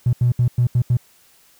triangle tone bursts at uneven times, 121.9 Hz, B2, 22 cents flat, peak -9 dBFS, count 6, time 0.06-0.13 / 0.21-0.32 / 0.39-0.48 / 0.58-0.67 / 0.75-0.82 / 0.9-0.97 s, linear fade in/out 5 ms, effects tanh soft clip ceiling -10 dBFS + white hiss -54 dBFS RMS until 1.59 s

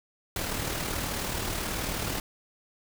pink noise with amplitude modulation, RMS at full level -30 dBFS, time 0.36-2.2 s, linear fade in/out 2 ms, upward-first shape sine, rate 38.6 Hz, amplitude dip 40%, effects none

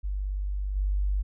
sine tone with level steps, 49 Hz, G1, in tune, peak -27 / -23 dBFS, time 0.03-1.23 s, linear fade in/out 20 ms, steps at 0.75 s, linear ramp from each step 20 ms, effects none

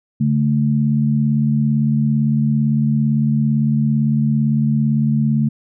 sine tone pair together, 142.22 / 220 Hz, C#3 / A3, +45 / 0 cents, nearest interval minor sixth, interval 755 cents, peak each -16 dBFS, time 0.2-5.49 s, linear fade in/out 10 ms, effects none

